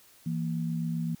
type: tone pair together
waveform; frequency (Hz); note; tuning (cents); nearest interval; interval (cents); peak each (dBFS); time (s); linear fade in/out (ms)
sine; 164.81 / 232.6; E3 / A#3; 0 / -4; tritone; 596; -29 / -34; 0.26-1.15; 5
effects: white hiss -58 dBFS RMS until 1.2 s